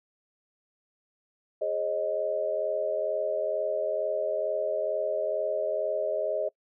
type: chord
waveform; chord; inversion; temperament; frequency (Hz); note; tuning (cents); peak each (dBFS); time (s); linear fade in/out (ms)
sine; Ab suspended fourth; none; equal with one note detuned; 415.3 / 540.1 / 622.3; Ab4 / Db5 / Eb5; 0 / -45 / 0; -34 / -31 / -28; 1.61-6.49; 10
effects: noise-tail reverb RT60 0.1 s tail -25 dB re dry